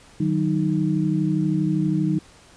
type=tone cluster; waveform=sine; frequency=154.1 / 186.6 / 311 Hz; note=D#3 / F#3 / D#4; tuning=-16 / +15 / -1 cents; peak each=-23 dBFS; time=0.2-2.19 s; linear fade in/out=5 ms; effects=pink hiss -50 dBFS RMS until 2.56 s + resampled to 22050 Hz